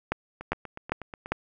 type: two click trains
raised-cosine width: 0.5 ms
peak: -23 / -10 dBFS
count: 8 / 4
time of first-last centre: 0.41-1.26 / 0.12-1.32 s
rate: 8.24 / 2.5 Hz
effects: none